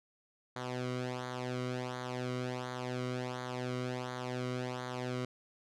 sawtooth tone with flanger, 125.6 Hz, B2, 30 cents sharp, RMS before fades -38 dBFS, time 0.56-5.25 s, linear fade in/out 2 ms, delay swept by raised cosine 0.37 to 1.18 ms, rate 1.4 Hz, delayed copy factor -0.75, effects low-pass 6000 Hz 12 dB/octave

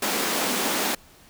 pink high-pass noise, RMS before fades -25 dBFS, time 0.02-0.95 s, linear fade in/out 5 ms, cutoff 200 Hz, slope 48 dB/octave, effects pink hiss -52 dBFS RMS until 1.29 s

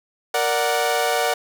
sawtooth chord, Bb augmented, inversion none, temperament equal, 466.2 / 587.3 / 740 Hz, Bb4 / D5 / F#5, 0 / 0 / 0 cents, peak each -20 / -20 / -18 dBFS, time 0.34-1.34 s, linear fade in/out 5 ms, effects none

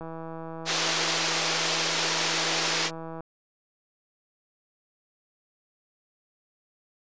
click train, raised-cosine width 1 ms, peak -25 dBFS, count 522, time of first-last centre 0.01-3.206 s, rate 163 Hz
white band-pass noise, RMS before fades -27 dBFS, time 0.65-2.91 s, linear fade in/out 50 ms, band 330 to 6100 Hz, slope 24 dB/octave
effects resampled to 16000 Hz

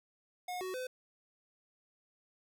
square tone with pitch steps, 723 / 372.3 / 509 Hz, F#5 / F#4 / C5, -40 / +11 / -48 cents, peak -38 dBFS, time 0.48-0.87 s, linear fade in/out 5 ms, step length 130 ms, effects none

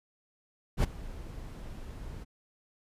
brown noise with ADSR envelope, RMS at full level -21 dBFS, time 0.77-2.25 s, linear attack 67 ms, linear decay 14 ms, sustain -21 dB, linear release 27 ms, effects resampled to 32000 Hz

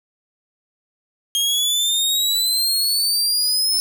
sawtooth exponential sweep, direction up, 3226 to 5274 Hz, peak -14 dBFS, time 1.35-3.8 s, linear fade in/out 0 ms, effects none

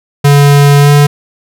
square tone with pitch glide, 142.9 to 144.98 Hz, D3 to D3, -47 to -22 cents, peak -3 dBFS, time 0.24-1.07 s, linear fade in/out 10 ms, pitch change +25 cents, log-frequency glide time 0.79-0.91 s, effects none

